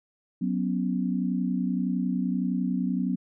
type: chord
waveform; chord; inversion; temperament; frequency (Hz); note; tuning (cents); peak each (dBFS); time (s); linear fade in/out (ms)
sine; F# suspended fourth; none; just; 185 / 246.7 / 277.5; F#3 / B3 / C#4; 0 / -2 / +2; -27 / -28 / -32; 0.41-3.16; 10
effects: none